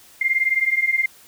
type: beating tone pair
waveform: sine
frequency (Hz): 2093 / 2112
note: C7 / C7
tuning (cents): 0 / +16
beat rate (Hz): 19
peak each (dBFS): -21 / -19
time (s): 0.21-1.06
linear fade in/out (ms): 5
effects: white hiss -49 dBFS RMS until 1.27 s